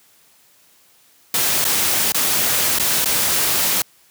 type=noise with dropouts; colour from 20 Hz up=white; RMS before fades=-18 dBFS; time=1.34-3.82 s; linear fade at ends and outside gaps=2 ms; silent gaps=1.643-1.65 / 2.121-2.145 / 2.787-2.797 / 3.045-3.057 s; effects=white hiss -54 dBFS RMS until 4.1 s + high-pass 80 Hz 12 dB/octave